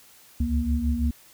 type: tone cluster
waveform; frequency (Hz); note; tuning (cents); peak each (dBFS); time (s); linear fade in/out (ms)
sine; 67.4 / 73.5 / 236.9; C#2 / D2 / A#3; -48 / +2 / +28; -26; 0.4-1.11; 5
effects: white hiss -53 dBFS RMS until 1.33 s